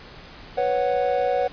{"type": "chord", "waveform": "triangle", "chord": "B suspended second", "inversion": "none", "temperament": "equal", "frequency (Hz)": [493.9, 554.4, 740], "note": ["B4", "C#5", "F#5"], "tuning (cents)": [0, 0, 0], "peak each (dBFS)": -22, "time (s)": [0.57, 1.48], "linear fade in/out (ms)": 10, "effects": ["pink hiss -43 dBFS RMS until 1.52 s", "resampled to 11025 Hz"]}